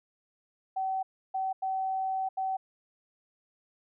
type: tone bursts at uneven times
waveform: sine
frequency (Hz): 763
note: G5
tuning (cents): -47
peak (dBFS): -28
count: 4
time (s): 0.76-1.03 / 1.34-1.53 / 1.62-2.29 / 2.37-2.57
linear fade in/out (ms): 10
effects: none